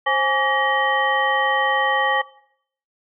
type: tone cluster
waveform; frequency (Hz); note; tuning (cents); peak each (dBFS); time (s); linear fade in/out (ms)
sine; 530 / 831 / 1148 / 1895 / 3083; C5 / G#5 / D6 / A#6 / G7; +22 / +1 / -40 / +28 / -29; -25 / -21 / -22 / -21 / -29; 0.06-2.22; 10
effects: noise-tail reverb RT60 0.7 s tail -21 dB re dry